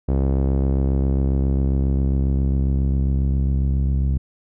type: tone with low-pass filter sweep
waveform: sawtooth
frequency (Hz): 67.4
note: C#2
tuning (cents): -48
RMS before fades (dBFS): -19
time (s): 0.08-4.18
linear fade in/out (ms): 10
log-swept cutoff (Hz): 520 to 160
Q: 0.88
effects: none